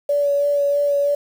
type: tone with vibrato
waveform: sine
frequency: 572 Hz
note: D5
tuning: 46 cents flat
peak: -15 dBFS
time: 0.09-1.15 s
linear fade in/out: 5 ms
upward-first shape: sine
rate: 3.1 Hz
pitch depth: 16 cents each way
effects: 7-bit